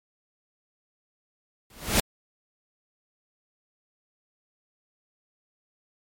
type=noise with exponential growth; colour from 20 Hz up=pink; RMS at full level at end=-17 dBFS; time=1.7-2 s; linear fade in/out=2 ms; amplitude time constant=65 ms; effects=MP3 64 kbps